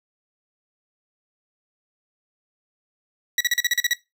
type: tone bursts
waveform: 20% pulse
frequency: 1933 Hz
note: B6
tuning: 38 cents flat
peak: -12 dBFS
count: 9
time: 3.38-3.934 s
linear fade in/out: 2 ms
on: 26 ms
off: 40 ms
effects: noise-tail reverb RT60 0.2 s tail -19 dB re dry